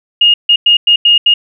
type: tone bursts at uneven times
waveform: sine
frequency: 2852 Hz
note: F7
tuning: 36 cents sharp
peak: -4 dBFS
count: 6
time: 0.21-0.34 / 0.49-0.56 / 0.66-0.77 / 0.87-0.96 / 1.05-1.18 / 1.26-1.34 s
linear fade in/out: 5 ms
effects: none